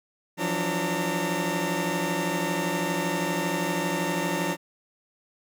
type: tone cluster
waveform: 20% pulse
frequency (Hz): 168 / 180.6 / 289.3 / 913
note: E3 / F#3 / D4 / A#5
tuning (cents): +33 / -42 / -26 / -36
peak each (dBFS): -26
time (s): 0.37-4.57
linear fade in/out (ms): 50
effects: none